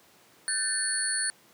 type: tone cluster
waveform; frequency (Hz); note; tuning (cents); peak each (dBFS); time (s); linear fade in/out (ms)
sine; 1520 / 1770 / 4398 / 9390; F#6 / A6 / C#8 / D9; +46 / +10 / -14 / -1; -35 / -34 / -33 / -28; 0.48-1.3; 0
effects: pink hiss -58 dBFS RMS until 1.53 s + high-pass 200 Hz 12 dB/octave